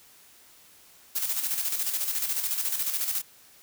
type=noise with tremolo; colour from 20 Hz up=blue; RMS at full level=-27 dBFS; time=1.15-3.22 s; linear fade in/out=10 ms; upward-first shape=square; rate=14 Hz; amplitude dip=50%; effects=white hiss -55 dBFS RMS until 3.62 s